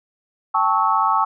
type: chord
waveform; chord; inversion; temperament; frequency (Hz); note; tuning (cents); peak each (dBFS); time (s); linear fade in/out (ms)
sine; A dominant seventh; third; equal with one note detuned; 784 / 880 / 1108.7 / 1297.4; G5 / A5 / C#6 / E6; 0 / 0 / 0 / -28; -23 / -20 / -19 / -21; 0.54-1.25; 10
effects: none